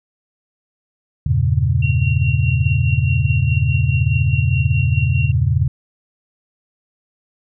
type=chord; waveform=sine; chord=E diminished seventh; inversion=none; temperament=equal; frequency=82.41 / 98 / 116.54 / 138.59 Hz; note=E2 / G2 / Bb2 / Db3; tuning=0 / 0 / 0 / 0 cents; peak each=-19 / -20 / -18 / -18 dBFS; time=1.26-5.68 s; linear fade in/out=5 ms
type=tone with tremolo; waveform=sine; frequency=2746 Hz; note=F7; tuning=30 cents flat; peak=-23 dBFS; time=1.82-5.32 s; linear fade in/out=5 ms; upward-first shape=sine; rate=4.8 Hz; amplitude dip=65%
effects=none